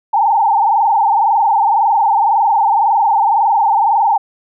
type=tone with frequency modulation; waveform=sine; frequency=858 Hz; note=A5; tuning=44 cents flat; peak=-9 dBFS; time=0.13-4.18 s; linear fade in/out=10 ms; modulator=21.9 Hz; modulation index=3.1; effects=none